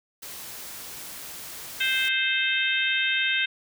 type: noise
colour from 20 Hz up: white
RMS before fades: -39 dBFS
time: 0.22-2.09 s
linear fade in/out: 10 ms
type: harmonic tone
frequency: 523.3 Hz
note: C5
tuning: in tune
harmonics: 3 / 4 / 5 / 6 / 7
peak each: -27 / -29 / -27 / -29 / -30 dBFS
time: 1.8-3.46 s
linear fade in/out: 10 ms
effects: none